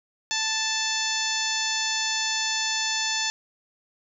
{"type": "harmonic tone", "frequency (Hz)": 880, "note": "A5", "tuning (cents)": 0, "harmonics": [1, 2, 3, 4, 5, 6, 7, 8], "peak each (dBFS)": [-34, -31, -33, -31, -32, -32, -32, -34], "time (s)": [0.31, 3.3], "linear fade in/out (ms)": 0, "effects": []}